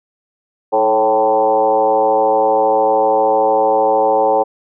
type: tone with frequency modulation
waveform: sine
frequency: 659.3 Hz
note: E5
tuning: in tune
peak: -10 dBFS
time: 0.72-4.44 s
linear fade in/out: 20 ms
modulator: 113 Hz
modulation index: 2.2
effects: none